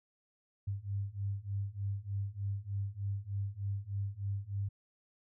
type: beating tone pair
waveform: sine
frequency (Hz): 98 / 101.3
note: G2 / G#2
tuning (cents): 0 / -43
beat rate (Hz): 3.3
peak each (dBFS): -38 / -37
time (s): 0.67-4.69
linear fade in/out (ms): 10
effects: none